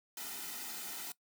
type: noise with comb filter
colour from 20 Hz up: white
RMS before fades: -43 dBFS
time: 0.17-1.12 s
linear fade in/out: 2 ms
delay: 1.8 ms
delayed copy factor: -0.65
effects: noise-tail reverb RT60 0.1 s tail -20 dB re dry + high-pass 200 Hz 12 dB/octave